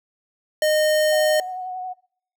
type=tone; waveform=square; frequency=614 Hz; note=D#5; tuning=23 cents flat; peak=-17 dBFS; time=0.62-1.4 s; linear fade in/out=2 ms
type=tone with vibrato; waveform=sine; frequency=738 Hz; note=F#5; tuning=5 cents flat; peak=-27 dBFS; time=1.11-1.94 s; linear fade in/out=20 ms; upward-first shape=sine; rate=11 Hz; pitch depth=21 cents each way
effects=noise-tail reverb RT60 0.7 s tail -25 dB re dry